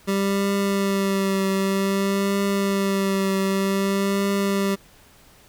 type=tone with vibrato; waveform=25% pulse; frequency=196 Hz; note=G3; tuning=in tune; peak=-16 dBFS; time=0.07-4.76 s; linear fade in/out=20 ms; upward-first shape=triangle; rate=0.53 Hz; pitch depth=27 cents each way; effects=pink hiss -52 dBFS RMS until 5.48 s